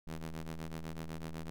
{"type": "ring-modulated tone", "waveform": "sawtooth", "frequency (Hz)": 79.7, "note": "D#2", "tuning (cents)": 42, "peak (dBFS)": -33, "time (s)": [0.07, 1.5], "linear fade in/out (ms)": 0, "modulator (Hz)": 83.7, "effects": []}